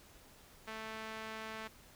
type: tone with band-pass filter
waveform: sawtooth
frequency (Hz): 220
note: A3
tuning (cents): 0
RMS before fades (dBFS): -45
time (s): 0.67-1.68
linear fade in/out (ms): 10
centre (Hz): 1800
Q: 0.81
effects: pink hiss -60 dBFS RMS until 1.95 s